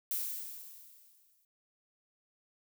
violet noise with exponential decay, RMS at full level -33 dBFS, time 0.11-1.45 s, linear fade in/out 2 ms, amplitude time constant 290 ms, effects none

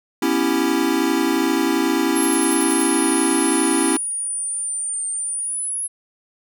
square chord, C# half-diminished seventh, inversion third, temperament equal, 246.9 / 277.2 / 329.6 / 392 Hz, B3 / C#4 / E4 / G4, 0 / 0 / 0 / 0 cents, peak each -26 / -22 / -21 / -26 dBFS, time 0.22-3.97 s, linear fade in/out 5 ms
sine exponential two-way sweep, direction down then up, 11175 to 8870 to 10630 Hz, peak -22 dBFS, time 2.15-5.88 s, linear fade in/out 20 ms, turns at 5.1 s
violet noise bursts, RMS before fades -33 dBFS, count 7, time 2.23-2.824 s, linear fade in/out 0 ms, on 24 ms, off 71 ms
effects none

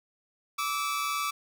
sawtooth tone pair together, 1157.3 / 1300 Hz, D6 / E6, -26 / -24 cents, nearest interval major second, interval 202 cents, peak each -26 / -30 dBFS, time 0.58-1.31 s, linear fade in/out 10 ms, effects none

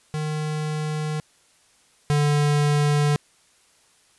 square tone pair in turn, 153.2 / 146.89 Hz, D#3 / D3, -27 / +1 cents, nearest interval minor second, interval 72 cents, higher first, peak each -25 / -18 dBFS, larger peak second, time 0.14-1.2 / 2.1-3.16 s, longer neither, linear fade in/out 0 ms, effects white hiss -59 dBFS RMS until 4.18 s + resampled to 24000 Hz

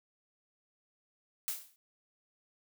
blue noise with exponential decay, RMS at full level -32 dBFS, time 1.48-1.76 s, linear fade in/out 0 ms, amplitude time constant 59 ms, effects none

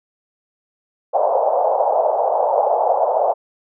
white band-pass noise, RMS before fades -17 dBFS, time 1.13-3.34 s, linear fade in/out 20 ms, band 520 to 830 Hz, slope 48 dB/octave, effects none

